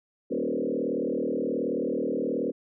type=tone with frequency modulation; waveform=sine; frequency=373 Hz; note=F#4; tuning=14 cents sharp; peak=-25 dBFS; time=0.3-2.52 s; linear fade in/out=20 ms; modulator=38.7 Hz; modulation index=3.9; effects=none